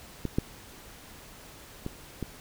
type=clicks; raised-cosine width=3 ms; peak=-17 / -11 / -20 / -19 dBFS; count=4; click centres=0.253 / 0.385 / 1.864 / 2.227 s; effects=pink hiss -49 dBFS RMS until 2.4 s